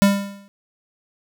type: tone with exponential decay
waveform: square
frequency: 199.5 Hz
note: G3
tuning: 31 cents sharp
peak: -9 dBFS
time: 0.02-0.48 s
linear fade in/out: 0 ms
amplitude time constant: 100 ms
effects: none